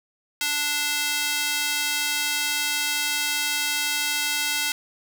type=tone with high-pass filter; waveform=square; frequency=293.7 Hz; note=D4; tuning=in tune; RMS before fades=-25 dBFS; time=0.41-4.72 s; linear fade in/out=2 ms; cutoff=2300 Hz; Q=0.8; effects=none